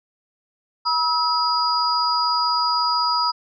sine tone cluster, 965 / 1291 / 4882 Hz, B5 / E6 / D#8, -40 / -37 / -34 cents, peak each -22 dBFS, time 0.85-3.32 s, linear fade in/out 20 ms, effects none

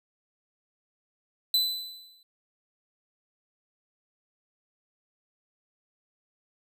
45% pulse tone with exponential decay, 4006 Hz, B7, 24 cents sharp, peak -19 dBFS, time 1.54-2.23 s, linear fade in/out 2 ms, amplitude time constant 150 ms, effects none

